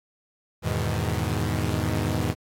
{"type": "chord", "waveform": "sawtooth", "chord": "E major seventh", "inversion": "none", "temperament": "equal", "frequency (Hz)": [82.41, 103.83, 123.47, 155.56], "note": ["E2", "G#2", "B2", "D#3"], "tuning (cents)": [0, 0, 0, 0], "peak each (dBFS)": [-25, -24, -26, -27], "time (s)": [0.62, 2.35], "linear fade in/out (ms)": 50, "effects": ["AAC 64 kbps"]}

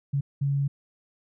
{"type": "tone bursts at uneven times", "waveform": "sine", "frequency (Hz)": 140, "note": "C#3", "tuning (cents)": 18, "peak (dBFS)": -22, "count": 2, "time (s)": [[0.13, 0.21], [0.41, 0.68]], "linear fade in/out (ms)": 10, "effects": []}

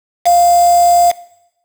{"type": "tone with quantisation", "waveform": "sine", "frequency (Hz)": 698.5, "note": "F5", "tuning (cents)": 0, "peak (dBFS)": -6, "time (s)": [0.25, 1.12], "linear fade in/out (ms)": 20, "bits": 3, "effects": ["noise-tail reverb RT60 0.8 s tail -19 dB re dry"]}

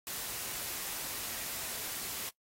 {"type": "noise", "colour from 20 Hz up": "white", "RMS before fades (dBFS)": -39, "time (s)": [0.07, 2.29], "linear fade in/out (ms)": 0, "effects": ["noise-tail reverb RT60 0.1 s tail -18 dB re dry", "AAC 48 kbps"]}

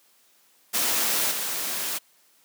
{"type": "noise with level steps", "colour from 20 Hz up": "white", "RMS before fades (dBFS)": [-24, -29], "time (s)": [0.73, 1.99], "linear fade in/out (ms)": 20, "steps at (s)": 1.31, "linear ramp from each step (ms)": 5, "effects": ["white hiss -61 dBFS RMS until 2.44 s", "high-pass 200 Hz 12 dB/octave"]}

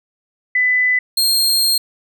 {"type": "tone pair in turn", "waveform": ["sine", "sawtooth"], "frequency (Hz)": [2000, 4218], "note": ["B6", "C8"], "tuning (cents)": [21, 13], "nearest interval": "octave + minor second", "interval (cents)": 1292, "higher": "second", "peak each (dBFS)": [-12, -10], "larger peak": "second", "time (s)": [[0.55, 0.99], [1.17, 1.78]], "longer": "second", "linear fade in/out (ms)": 5, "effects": []}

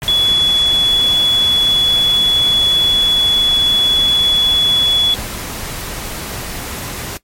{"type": "tone in noise", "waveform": "sine", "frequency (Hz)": 3400, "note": "G#7", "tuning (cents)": 40, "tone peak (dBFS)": -10, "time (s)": [0.08, 5.14], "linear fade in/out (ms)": 0, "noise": "pink", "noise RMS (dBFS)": -25, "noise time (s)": [0.02, 7.17], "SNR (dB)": 12, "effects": ["noise-tail reverb RT60 0.1 s tail -17 dB re dry", "MP3 64 kbps"]}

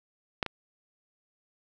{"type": "clicks", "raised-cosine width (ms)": 0.3, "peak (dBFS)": [-11, -17], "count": 2, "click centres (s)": [0.428, 0.463], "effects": []}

